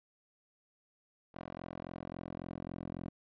10% pulse tone with band-pass filter sweep, 43.65 Hz, F1, in tune, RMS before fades -44 dBFS, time 1.34-3.1 s, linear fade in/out 10 ms, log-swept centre 690 to 280 Hz, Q 0.75, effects resampled to 11025 Hz

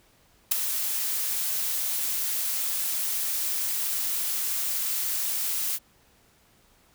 blue noise with ADSR envelope, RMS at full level -18 dBFS, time 0.51-5.79 s, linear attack 10 ms, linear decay 7 ms, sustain -10 dB, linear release 42 ms, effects pink hiss -61 dBFS RMS until 6.94 s

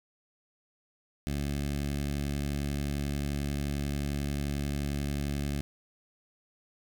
15% pulse tone with notch filter, 71.3 Hz, C#2, 49 cents sharp, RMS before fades -32 dBFS, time 1.27-5.61 s, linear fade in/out 0 ms, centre 980 Hz, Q 0.8, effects none

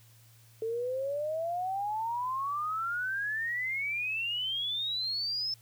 sine exponential sweep, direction up, 440 to 5300 Hz, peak -30 dBFS, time 0.62-5.54 s, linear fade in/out 2 ms, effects added 114 Hz sine -57 dBFS peak until 5.61 s + white hiss -62 dBFS RMS until 5.61 s

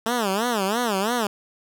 10% pulse tone with vibrato, 216.6 Hz, A3, 27 cents flat, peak -13 dBFS, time 0.06-1.27 s, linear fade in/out 2 ms, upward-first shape sine, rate 3 Hz, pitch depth 230 cents each way, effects none

